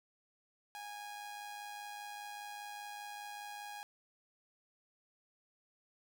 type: tone with amplitude modulation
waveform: sawtooth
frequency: 824 Hz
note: G#5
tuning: 14 cents flat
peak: -39 dBFS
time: 0.75-3.83 s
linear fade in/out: 0 ms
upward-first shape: sine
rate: 105 Hz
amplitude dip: 40%
effects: none